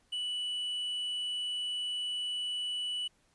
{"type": "tone with quantisation", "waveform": "triangle", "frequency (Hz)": 2960, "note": "F#7", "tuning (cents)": 0, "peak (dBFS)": -31, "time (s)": [0.12, 3.08], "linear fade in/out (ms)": 10, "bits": 10, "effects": ["pink hiss -70 dBFS RMS until 3.34 s", "resampled to 24000 Hz"]}